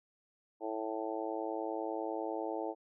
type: harmonic tone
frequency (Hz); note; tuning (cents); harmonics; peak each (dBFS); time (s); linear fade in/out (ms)
110; A2; 0; 3 / 4 / 5 / 6 / 7 / 8; -40 / -41 / -42 / -43 / -43 / -44; 0.6-2.75; 50
effects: none